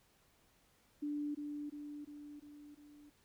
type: tone with echo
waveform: sine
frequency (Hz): 293.7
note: D4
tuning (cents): 0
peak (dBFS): -36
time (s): 1.02-1.35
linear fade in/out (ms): 10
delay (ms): 350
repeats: 5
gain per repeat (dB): -4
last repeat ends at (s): 3.1
effects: pink hiss -71 dBFS RMS until 3.24 s